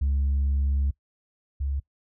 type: tone pair in turn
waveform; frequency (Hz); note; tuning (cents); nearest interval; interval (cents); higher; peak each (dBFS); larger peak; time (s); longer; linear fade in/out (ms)
sine; 69.3 / 69.3; C#2 / C#2; 0 / 0; unison; 0; neither; -19 / -24; first; 0.01-0.91 / 1.6-1.8; first; 10
effects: noise-tail reverb RT60 0.1 s tail -22 dB re dry + tanh soft clip ceiling -19 dBFS